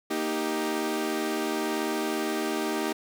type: chord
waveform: sawtooth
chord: Eb major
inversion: second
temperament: equal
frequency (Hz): 233.1 / 311.1 / 392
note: Bb3 / Eb4 / G4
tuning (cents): 0 / 0 / 0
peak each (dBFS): -30 / -26 / -27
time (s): 0.1-2.93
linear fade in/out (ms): 10
effects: none